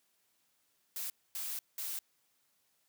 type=noise bursts at uneven times; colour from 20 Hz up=blue; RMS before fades=-39 dBFS; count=3; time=0.96-1.1 / 1.35-1.59 / 1.78-1.99 s; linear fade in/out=2 ms; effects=white hiss -75 dBFS RMS until 2.88 s + high-pass 80 Hz 12 dB/octave